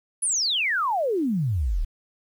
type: exponential sweep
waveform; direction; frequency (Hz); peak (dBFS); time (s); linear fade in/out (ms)
sine; down; 10460 to 32.95; -21; 0.22-1.85; 10
effects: 9-bit